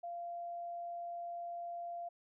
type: tone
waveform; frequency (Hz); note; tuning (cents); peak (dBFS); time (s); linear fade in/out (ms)
sine; 691; F5; -19; -40; 0.03-2.09; 10
effects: none